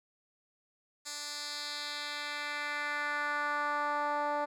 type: tone with band-pass filter sweep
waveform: 10% pulse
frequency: 293.3 Hz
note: D4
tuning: 2 cents flat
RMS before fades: -35 dBFS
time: 1.05-4.46 s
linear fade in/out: 20 ms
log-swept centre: 6400 to 740 Hz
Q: 1.7
effects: none